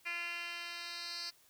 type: tone with band-pass filter sweep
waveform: 10% pulse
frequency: 344.3 Hz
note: F4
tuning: 25 cents flat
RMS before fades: -42 dBFS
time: 0.05-1.31 s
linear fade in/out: 20 ms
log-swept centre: 2500 to 4500 Hz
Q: 5
effects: white hiss -66 dBFS RMS until 1.49 s